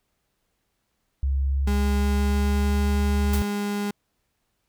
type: tone with pitch glide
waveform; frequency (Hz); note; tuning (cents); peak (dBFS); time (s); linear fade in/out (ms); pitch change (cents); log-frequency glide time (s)
sine; 68 to 72.46; C#2 to D2; -33 to -23; -20; 1.23-3.42; 0; +110; 1.44-2.78
type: tone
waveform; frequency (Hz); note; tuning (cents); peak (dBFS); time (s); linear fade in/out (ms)
35% pulse; 204.5; G#3; -26; -23; 1.67-3.91; 5
type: noise with exponential decay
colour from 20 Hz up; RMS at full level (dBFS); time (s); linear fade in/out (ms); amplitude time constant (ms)
white; -29; 3.33-3.55; 5; 46
effects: pink hiss -74 dBFS RMS until 4.68 s